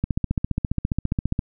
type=click train; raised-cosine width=5 ms; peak=-9 dBFS; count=21; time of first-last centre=0.04-1.391 s; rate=14.8 Hz; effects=none

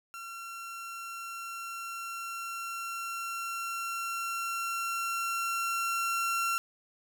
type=tone with level ramp; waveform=30% pulse; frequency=1364 Hz; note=F6; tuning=41 cents flat; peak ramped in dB=-38 to -25 dBFS; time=0.14-6.58 s; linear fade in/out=0 ms; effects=none

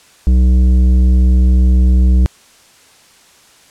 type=tone with tanh clipping; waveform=sine; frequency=62.7 Hz; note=B1; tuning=27 cents sharp; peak=-8 dBFS; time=0.27-2.26 s; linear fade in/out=0 ms; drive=10 dB; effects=white hiss -46 dBFS RMS until 3.7 s + low-pass 9000 Hz 12 dB/octave

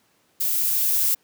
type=noise with level ramp; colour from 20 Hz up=violet; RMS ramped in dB=-23 to -20 dBFS; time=0.4-1.15 s; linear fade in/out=10 ms; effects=pink hiss -63 dBFS RMS until 1.23 s + high-pass 150 Hz 12 dB/octave

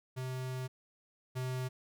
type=tone pair in turn; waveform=square; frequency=128.9 / 128.28 Hz; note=C3 / C3; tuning=-26 / -34 cents; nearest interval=unison; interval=8 cents; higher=first; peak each=-37 / -35 dBFS; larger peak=second; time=0.16-0.68 / 1.35-1.69 s; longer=first; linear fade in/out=20 ms; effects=none

